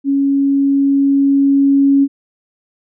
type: tone with level ramp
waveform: sine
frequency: 277.2 Hz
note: C#4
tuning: in tune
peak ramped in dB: -11 to -7 dBFS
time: 0.04-2.08 s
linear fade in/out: 50 ms
effects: none